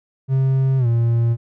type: tone with pitch glide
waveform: triangle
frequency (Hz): 133.3 to 116.72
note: C3 to A#2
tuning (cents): +33 to +3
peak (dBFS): -12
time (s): 0.28-1.37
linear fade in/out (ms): 50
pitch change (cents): -230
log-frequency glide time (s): 0.78-0.87
effects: none